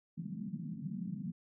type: band-pass noise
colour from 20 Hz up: pink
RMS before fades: -41 dBFS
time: 0.17-1.32 s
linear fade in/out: 10 ms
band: 150 to 230 Hz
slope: 48 dB/octave
effects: none